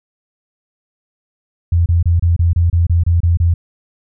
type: tone bursts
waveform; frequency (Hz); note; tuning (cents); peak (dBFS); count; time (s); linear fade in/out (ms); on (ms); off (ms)
sine; 85.3; F2; -40; -9; 11; 1.72-3.54; 5; 140; 28
effects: none